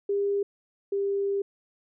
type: tone pair in turn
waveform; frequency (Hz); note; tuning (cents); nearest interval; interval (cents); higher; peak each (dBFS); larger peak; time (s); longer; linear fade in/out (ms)
sine; 401.8 / 397.9; G4 / G4; +43 / +26; unison; 17; first; -23 / -24; first; 0.09-0.43 / 0.92-1.42; second; 5
effects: none